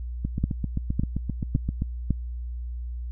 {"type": "two click trains", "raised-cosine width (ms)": 5, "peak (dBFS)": [-14, -10], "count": [13, 4], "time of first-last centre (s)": [[0.25, 1.821], [0.44, 2.107]], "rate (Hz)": [7.64, 1.8], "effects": ["added 60 Hz sine -30 dBFS peak until 3.11 s"]}